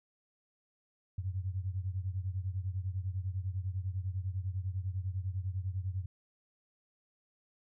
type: beating tone pair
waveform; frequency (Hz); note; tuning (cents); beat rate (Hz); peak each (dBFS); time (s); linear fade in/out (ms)
sine; 91.1 / 101.1; F#2 / G#2; -26 / -46; 10; -35 / -38; 1.18-6.06; 5
effects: none